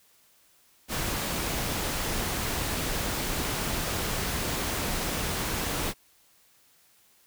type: noise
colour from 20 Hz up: pink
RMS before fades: -30 dBFS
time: 0.88-5.94 s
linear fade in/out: 50 ms
effects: white hiss -62 dBFS RMS until 7.26 s